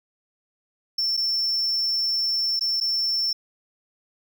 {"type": "tone with dropouts", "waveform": "triangle", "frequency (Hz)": 5390, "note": "E8", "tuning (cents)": 38, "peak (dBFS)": -20, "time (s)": [0.98, 3.33], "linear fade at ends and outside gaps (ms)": 5, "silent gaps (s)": [[1.169, 1.173], [2.594, 2.609], [2.802, 2.81]], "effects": []}